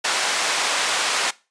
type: band-pass noise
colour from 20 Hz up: pink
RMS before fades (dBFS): -22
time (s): 0.04-1.31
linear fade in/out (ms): 10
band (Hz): 830 to 8800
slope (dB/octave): 12
effects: noise-tail reverb RT60 0.3 s tail -21 dB re dry + resampled to 22050 Hz